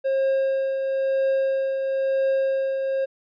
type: tone with tremolo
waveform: triangle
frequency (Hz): 537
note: C5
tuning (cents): +45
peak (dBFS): -16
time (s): 0.04-3.06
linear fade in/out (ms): 20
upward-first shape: triangle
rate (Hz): 1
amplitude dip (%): 45
effects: resampled to 11025 Hz